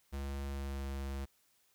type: tone with pitch glide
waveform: square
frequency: 69.3 to 68.46 Hz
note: C#2 to C#2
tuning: 0 to -21 cents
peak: -38 dBFS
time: 0.12-1.26 s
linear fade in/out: 20 ms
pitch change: -21 cents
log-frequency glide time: 0.46-0.85 s
effects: white hiss -72 dBFS RMS until 1.74 s